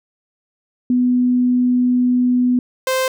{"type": "tone pair in turn", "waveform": ["sine", "sawtooth"], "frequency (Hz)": [248.3, 520.7], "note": ["B3", "C5"], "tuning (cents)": [9, -8], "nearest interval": "octave + minor second", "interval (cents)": 1283, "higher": "second", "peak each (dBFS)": -12, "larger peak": "neither", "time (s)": [[0.9, 2.59], [2.87, 3.08]], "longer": "first", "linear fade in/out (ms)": 2, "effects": []}